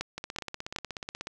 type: two click trains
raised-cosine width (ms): 0.2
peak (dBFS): -14 / -19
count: 3 / 19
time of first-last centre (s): 0.01-0.762 / 0.18-1.271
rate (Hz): 2.66 / 16.5
effects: none